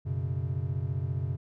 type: chord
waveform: triangle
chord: F# suspended fourth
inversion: none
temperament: equal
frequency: 92.5 / 123.47 / 138.59 Hz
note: F#2 / B2 / C#3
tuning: 0 / 0 / 0 cents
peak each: -31 dBFS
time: 0.05-1.37 s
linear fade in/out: 20 ms
effects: none